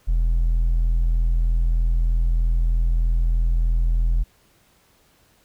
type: tone with hard clipping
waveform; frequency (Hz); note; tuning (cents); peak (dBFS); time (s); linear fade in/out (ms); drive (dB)
triangle; 41.6; E1; +17; -15; 0.07-4.24; 20; 1
effects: pink hiss -59 dBFS RMS until 5.44 s